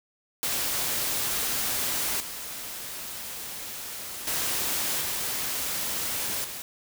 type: noise with level steps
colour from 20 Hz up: white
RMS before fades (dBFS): -28 / -37 / -28 / -30 / -37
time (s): 0.43-6.62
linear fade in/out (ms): 0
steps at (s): 2.2 / 4.27 / 5.01 / 6.44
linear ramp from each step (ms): 5
effects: none